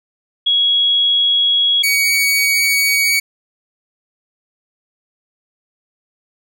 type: tone pair in turn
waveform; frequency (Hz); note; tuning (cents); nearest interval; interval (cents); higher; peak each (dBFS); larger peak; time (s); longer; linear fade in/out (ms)
sine / sawtooth; 3327 / 2251; G#7 / C#7; +2 / +26; perfect fifth; 676; first; -11 / -9; second; 0.46-1.83 / 1.83-3.2; neither; 10
effects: none